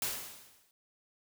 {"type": "noise with exponential decay", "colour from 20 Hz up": "white", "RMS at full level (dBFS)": -32, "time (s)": [0.02, 0.71], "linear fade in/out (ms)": 1, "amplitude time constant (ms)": 150, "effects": []}